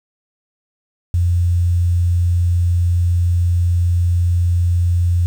sine tone with quantisation, 87.31 Hz, F2, in tune, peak -12 dBFS, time 1.14-5.26 s, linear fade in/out 0 ms, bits 7, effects none

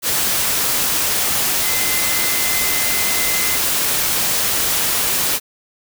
sine tone in noise, 2058 Hz, C7, 29 cents flat, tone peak -25 dBFS, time 1.62-3.59 s, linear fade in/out 50 ms, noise white, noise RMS -18 dBFS, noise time 0.02-5.4 s, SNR -10 dB, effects none

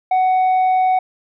sine tone with tanh clipping, 745 Hz, F#5, 12 cents sharp, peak -13 dBFS, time 0.11-0.99 s, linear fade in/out 5 ms, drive 3 dB, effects none

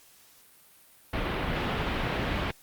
pink low-pass noise, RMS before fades -30 dBFS, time 1.13-2.51 s, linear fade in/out 5 ms, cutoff 3300 Hz, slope 24 dB/octave, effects white hiss -57 dBFS RMS until 2.62 s + Opus 48 kbps

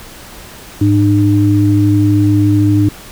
sine tone pair together, 104.7 / 302.2 Hz, G#2 / D4, +15 / +50 cents, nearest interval octave + tritone, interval 1835 cents, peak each -10 dBFS, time 0.81-2.89 s, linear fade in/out 5 ms, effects pink hiss -34 dBFS RMS until 3.11 s

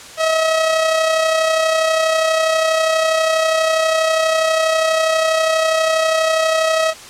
sawtooth tone with amplitude modulation, 641 Hz, E5, 49 cents flat, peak -8 dBFS, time 0.17-6.94 s, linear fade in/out 50 ms, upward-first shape sine, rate 32.3 Hz, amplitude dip 40%, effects white hiss -36 dBFS RMS until 7.09 s + low-pass 8000 Hz 12 dB/octave

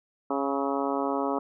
harmonic tone with a mistuned harmonic, 138.59 Hz, C#3, in tune, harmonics 2 / 3 / 4 / 5 / 6 / 7 / 8 / 9, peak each -30 / -32 / -33 / -34 / -35 / -35 / -36 / -37 dBFS, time 0.3-1.39 s, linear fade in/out 5 ms, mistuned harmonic 9, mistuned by +44 cents, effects none

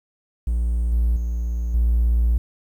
triangle tone with level steps, 58.3 Hz, A#1, 1 cent sharp, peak -16 / -13 / -19 / -12 dBFS, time 0.47-2.38 s, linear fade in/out 5 ms, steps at 0.92 / 1.16 / 1.74 s, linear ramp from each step 5 ms, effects tanh soft clip ceiling -10 dBFS + 9-bit

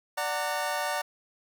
25% pulse chord, D augmented, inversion none, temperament equal with one note detuned, 587.3 / 740 / 913.1 Hz, D5 / F#5 / A#5, 0 / 0 / -36 cents, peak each -29 dBFS, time 0.17-1.02 s, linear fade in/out 10 ms, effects none

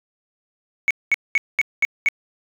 sine tone bursts, 2219 Hz, C#7, 1 cent sharp, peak -12 dBFS, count 6, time 0.88-2.086 s, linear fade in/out 0 ms, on 26 ms, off 210 ms, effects tanh soft clip ceiling -10 dBFS

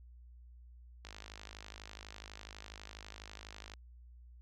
click train, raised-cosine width 0.2 ms, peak -30 dBFS, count 141, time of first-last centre 1.05-3.737 s, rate 52.1 Hz, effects added 60 Hz sine -53 dBFS peak until 4.41 s

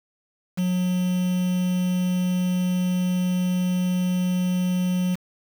triangle tone with quantisation, 181.3 Hz, F#3, 35 cents flat, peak -18 dBFS, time 0.57-5.16 s, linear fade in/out 20 ms, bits 6, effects none

